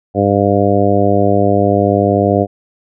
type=harmonic tone; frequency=100.5 Hz; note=G2; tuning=44 cents sharp; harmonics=1 / 2 / 3 / 4 / 5 / 6 / 7; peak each=-17 / -17 / -17 / -17 / -17 / -17 / -17 dBFS; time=0.14-2.47 s; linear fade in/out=50 ms; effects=none